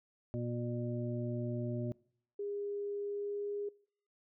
harmonic tone, 120 Hz, B2, 49 cents flat, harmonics 1 / 2 / 3 / 5, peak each -37 / -40 / -42 / -44 dBFS, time 0.34-1.92 s, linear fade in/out 0 ms
sine tone with pitch glide, 406.6 to 409 Hz, G#4 to G#4, -37 to -26 cents, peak -36 dBFS, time 2.39-3.69 s, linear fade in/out 5 ms, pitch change +11 cents, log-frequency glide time 3.01-3.5 s
effects noise-tail reverb RT60 0.6 s tail -24 dB re dry

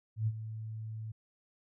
sine tone with ADSR envelope, 110 Hz, A2, in tune, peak -26 dBFS, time 0.16-1.12 s, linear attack 110 ms, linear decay 48 ms, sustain -12 dB, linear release 8 ms, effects none

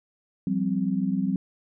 sine chord, F suspended second, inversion none, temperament equal with one note detuned, 174.61 / 194.08 / 261.6 Hz, F3 / G3 / C4, 0 / -17 / 0 cents, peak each -29 / -25 / -28 dBFS, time 0.47-1.36 s, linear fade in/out 2 ms, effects none

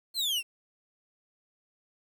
40% pulse exponential sweep, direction down, 4317 to 2637 Hz, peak -26 dBFS, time 0.14-0.43 s, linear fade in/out 50 ms, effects 10-bit

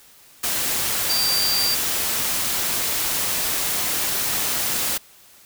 sine tone in noise, 4699 Hz, D8, in tune, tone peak -20 dBFS, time 1.09-1.75 s, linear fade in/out 10 ms, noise white, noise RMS -23 dBFS, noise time 0.43-4.98 s, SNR 0 dB, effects white hiss -50 dBFS RMS until 5.45 s

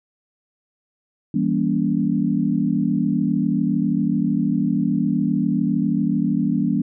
sine chord, E diminished seventh, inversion none, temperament just, 164.81 / 197.78 / 237.3 / 284.8 Hz, E3 / G3 / Bb3 / Db4, 0 / +16 / +31 / +47 cents, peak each -24 / -22 / -22 / -23 dBFS, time 1.34-6.82 s, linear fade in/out 5 ms, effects none

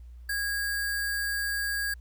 sine tone with sample-and-hold, 1644 Hz, G#6, 18 cents flat, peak -27 dBFS, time 0.29-1.94 s, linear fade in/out 5 ms, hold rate 6300 Hz, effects added 60 Hz sine -43 dBFS peak until 2 s + pink hiss -71 dBFS RMS until 2 s

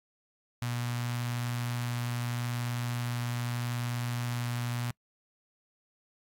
sawtooth tone with notch filter, 120.8 Hz, B2, 38 cents flat, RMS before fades -33 dBFS, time 0.62-4.91 s, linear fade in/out 0 ms, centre 420 Hz, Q 0.52, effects noise-tail reverb RT60 0.1 s tail -26 dB re dry + AAC 64 kbps

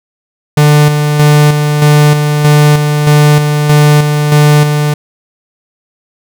45% pulse tone with tremolo, 148.6 Hz, D3, 21 cents sharp, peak -3 dBFS, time 0.57-4.94 s, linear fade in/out 5 ms, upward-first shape square, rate 1.6 Hz, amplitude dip 45%, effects none

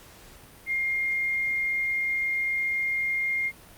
sine tone, 2122 Hz, C7, 24 cents sharp, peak -24 dBFS, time 0.66-3.52 s, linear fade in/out 50 ms, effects pink hiss -50 dBFS RMS until 3.77 s + Opus 48 kbps

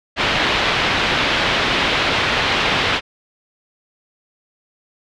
white low-pass noise, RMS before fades -18 dBFS, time 0.16-3.01 s, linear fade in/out 50 ms, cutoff 3500 Hz, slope 24 dB/octave, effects none

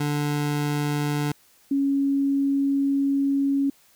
25% pulse / sine tone pair in turn, 146.83 / 277.2 Hz, D3 / C#4, 0 / 0 cents, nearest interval major seventh, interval 1100 cents, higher second, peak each -19 dBFS, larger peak neither, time 0-1.32 / 1.71-3.7 s, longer second, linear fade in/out 5 ms, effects white hiss -58 dBFS RMS until 3.95 s

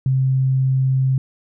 sine tone, 132 Hz, C3, 16 cents sharp, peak -14 dBFS, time 0.06-1.18 s, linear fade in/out 2 ms, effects none

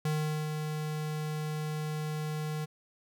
square tone with ADSR envelope, 153.3 Hz, D#3, 25 cents flat, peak -28 dBFS, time 0.05-2.66 s, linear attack 4 ms, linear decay 420 ms, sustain -5 dB, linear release 21 ms, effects none

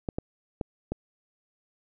clicks, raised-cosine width 2 ms, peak -16 dBFS, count 4, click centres 0.088 / 0.185 / 0.612 / 0.92 s, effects none

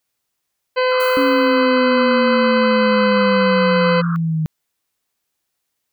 harmonic tone, 509 Hz, C5, 48 cents flat, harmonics 1 / 2 / 3 / 4 / 5 / 6 / 8 / 9, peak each -15 / -21 / -25 / -27 / -29 / -31 / -33 / -34 dBFS, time 0.76-4.02 s, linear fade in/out 20 ms
pink band-pass noise, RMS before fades -28 dBFS, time 0.91-4.16 s, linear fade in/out 0 ms, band 1100 to 1500 Hz, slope 96 dB/octave
violet noise with exponential decay, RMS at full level -30 dBFS, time 1-1.83 s, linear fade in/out 2 ms, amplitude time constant 180 ms
sine linear sweep, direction down, 277.2 to 155.7 Hz, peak -16 dBFS, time 1.17-4.46 s, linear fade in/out 0 ms
effects white hiss -75 dBFS RMS until 5.92 s

